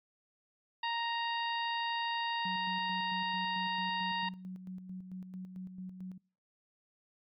harmonic tone, 932.3 Hz, A#5, in tune, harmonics 1 / 2 / 3 / 4 / 5, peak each -34 / -39 / -40 / -42 / -47 dBFS, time 0.83-4.29 s, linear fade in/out 5 ms
sine tone with tremolo, 185.1 Hz, F#3, 1 cent sharp, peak -39 dBFS, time 2.45-6.18 s, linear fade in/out 5 ms, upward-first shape square, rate 4.5 Hz, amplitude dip 50%
effects noise-tail reverb RT60 0.4 s tail -25 dB re dry + MP3 96 kbps

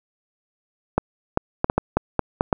clicks, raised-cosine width 1 ms, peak -3 dBFS, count 9, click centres 0.98 / 1.374 / 1.644 / 1.699 / 1.78 / 1.97 / 2.193 / 2.409 / 2.528 s, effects none

